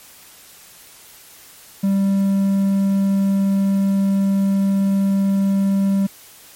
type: tone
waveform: triangle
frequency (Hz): 196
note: G3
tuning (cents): 0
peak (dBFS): -12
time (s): 1.83-6.07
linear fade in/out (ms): 10
effects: white hiss -44 dBFS RMS until 6.55 s + MP3 64 kbps